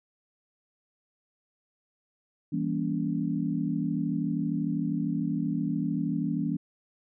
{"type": "chord", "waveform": "sine", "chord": "E diminished seventh", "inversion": "none", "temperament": "just", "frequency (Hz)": [164.81, 197.78, 237.3, 284.8], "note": ["E3", "G3", "Bb3", "Db4"], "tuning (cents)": [0, 16, 31, 47], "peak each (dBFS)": [-31, -33, -32, -31], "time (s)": [2.52, 6.57], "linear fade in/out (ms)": 10, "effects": []}